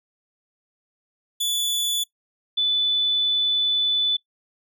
sawtooth / sine tone pair in turn, 3458 / 3490 Hz, A7 / A7, -31 / -15 cents, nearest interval unison, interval 16 cents, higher second, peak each -18 dBFS, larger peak neither, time 1.4-2.04 / 2.57-4.17 s, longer second, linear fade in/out 10 ms, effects noise-tail reverb RT60 0.1 s tail -20 dB re dry

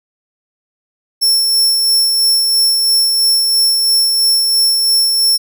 sawtooth tone with tremolo, 5400 Hz, E8, 41 cents sharp, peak -6 dBFS, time 1.21-5.38 s, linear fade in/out 20 ms, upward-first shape sine, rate 3 Hz, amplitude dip 30%, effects none

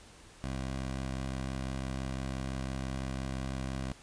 15% pulse tone with vibrato, 65.9 Hz, C2, 13 cents sharp, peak -28 dBFS, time 0.44-3.92 s, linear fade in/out 0 ms, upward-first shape sine, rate 4 Hz, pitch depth 10 cents each way, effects pink hiss -55 dBFS RMS until 4.02 s + resampled to 22050 Hz

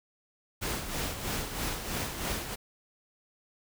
pink noise with tremolo, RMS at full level -32 dBFS, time 0.61-2.56 s, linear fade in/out 20 ms, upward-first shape sine, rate 3.1 Hz, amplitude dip 55%, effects none

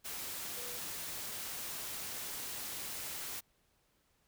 sine tone in noise, 488.7 Hz, B4, 18 cents flat, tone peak -50 dBFS, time 0.56-0.78 s, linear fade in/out 20 ms, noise white, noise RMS -42 dBFS, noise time 0.04-3.41 s, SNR -11 dB, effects pink hiss -74 dBFS RMS until 4.27 s

